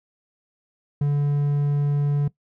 triangle tone, 144.3 Hz, D3, 30 cents flat, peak -16 dBFS, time 1.01-2.28 s, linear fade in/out 5 ms, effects noise-tail reverb RT60 0.1 s tail -19 dB re dry

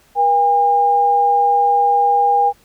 sine tone pair together, 480.4 / 808 Hz, B4 / G#5, -48 / -48 cents, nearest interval major sixth, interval 900 cents, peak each -21 / -11 dBFS, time 0.15-2.53 s, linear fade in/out 50 ms, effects pink hiss -53 dBFS RMS until 2.64 s

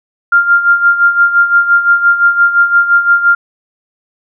sine tone with tremolo, 1396.9 Hz, F6, in tune, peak -3 dBFS, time 0.32-3.35 s, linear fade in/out 5 ms, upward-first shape sine, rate 5.8 Hz, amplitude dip 70%, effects none

